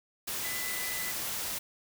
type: tone in noise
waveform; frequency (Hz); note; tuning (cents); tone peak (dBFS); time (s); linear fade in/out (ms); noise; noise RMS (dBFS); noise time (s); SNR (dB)
sine; 2000; B6; +21; -38; 0.44-1.12; 10; white; -35; 0.27-1.59; -6
effects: none